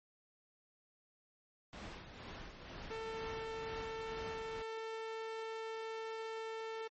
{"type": "noise with tremolo", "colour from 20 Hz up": "pink", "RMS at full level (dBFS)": -47, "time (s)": [1.73, 4.62], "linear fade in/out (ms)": 0, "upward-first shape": "sine", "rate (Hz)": 2.1, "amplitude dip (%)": 50}
{"type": "tone", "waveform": "sawtooth", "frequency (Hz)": 446.4, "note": "A4", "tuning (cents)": 25, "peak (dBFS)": -37, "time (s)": [2.9, 6.88], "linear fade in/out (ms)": 10}
{"effects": ["low-pass 4000 Hz 12 dB/octave", "MP3 32 kbps"]}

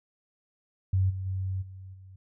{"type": "tone with level steps", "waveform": "sine", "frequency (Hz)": 94.6, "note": "F#2", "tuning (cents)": 39, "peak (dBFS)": [-21, -31, -28, -41, -46], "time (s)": [0.93, 2.16], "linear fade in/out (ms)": 5, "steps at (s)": [1.09, 1.25, 1.61, 1.93], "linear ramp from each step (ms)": 20, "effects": []}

